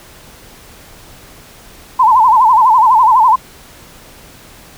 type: tone with vibrato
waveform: sine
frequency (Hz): 948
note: A#5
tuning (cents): +29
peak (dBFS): -5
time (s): 1.99-3.36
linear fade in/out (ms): 10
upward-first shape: sine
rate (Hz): 12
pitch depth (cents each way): 170
effects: pink hiss -39 dBFS RMS until 4.77 s